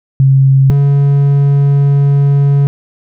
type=tone pair in turn; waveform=sine / triangle; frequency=134.8 / 140.97 Hz; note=C#3 / C#3; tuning=-48 / +29 cents; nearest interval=minor second; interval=77 cents; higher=second; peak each=-4 dBFS; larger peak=neither; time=0.2-0.7 / 0.7-2.67 s; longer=second; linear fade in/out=0 ms; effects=none